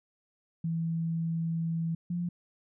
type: tone pair in turn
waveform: sine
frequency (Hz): 164.81 / 174.28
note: E3 / F3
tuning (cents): 0 / -3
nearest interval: minor second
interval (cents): 97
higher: second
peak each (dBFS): -28 / -29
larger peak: first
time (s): 0.64-1.95 / 2.1-2.29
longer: first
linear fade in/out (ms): 5
effects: none